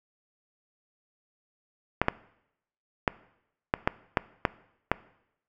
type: clicks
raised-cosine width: 0.5 ms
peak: -6 dBFS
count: 8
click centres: 2.016 / 2.084 / 3.078 / 3.739 / 3.875 / 4.172 / 4.452 / 4.916 s
effects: noise-tail reverb RT60 0.8 s tail -20 dB re dry